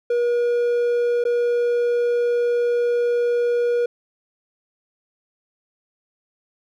triangle tone with dropouts, 479.4 Hz, A#4, 48 cents sharp, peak -15 dBFS, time 0.1-3.86 s, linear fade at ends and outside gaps 5 ms, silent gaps 1.24-1.251 s, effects none

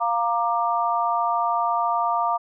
sine chord, Bb major, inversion second, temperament equal with one note detuned, 698.5 / 932.3 / 1184.2 Hz, F5 / Bb5 / D6, 0 / 0 / +14 cents, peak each -24 dBFS, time 0-2.38 s, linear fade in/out 20 ms, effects none

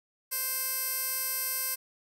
15% pulse tone with band-pass filter, 523.3 Hz, C5, in tune, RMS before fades -32 dBFS, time 0.31-1.76 s, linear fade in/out 20 ms, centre 12000 Hz, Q 2, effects none

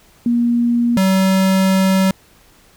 sine / square tone pair in turn, 237.7 / 190.4 Hz, A#3 / F#3, +34 / +50 cents, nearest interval major third, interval 384 cents, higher first, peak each -12 dBFS, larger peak neither, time 0.26-0.97 / 0.97-2.11 s, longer second, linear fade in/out 2 ms, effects pink hiss -50 dBFS RMS until 2.76 s

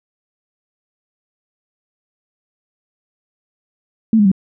sine tone with pitch steps, 222.5 / 206.4 / 191.47 Hz, A3 / G#3 / G3, +20 / -10 / -40 cents, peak -8 dBFS, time 4.13-4.316 s, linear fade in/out 2 ms, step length 62 ms, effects none

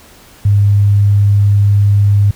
sine tone, 101.5 Hz, G#2, 39 cents flat, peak -6 dBFS, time 0.45-2.31 s, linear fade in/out 5 ms, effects pink hiss -41 dBFS RMS until 2.35 s

